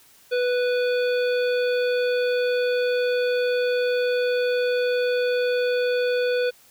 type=harmonic tone; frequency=493.9 Hz; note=B4; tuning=in tune; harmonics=1 / 3 / 5 / 7 / 9; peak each=-20 / -30 / -34 / -37 / -39 dBFS; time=0.31-6.51 s; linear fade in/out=20 ms; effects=white hiss -54 dBFS RMS until 6.7 s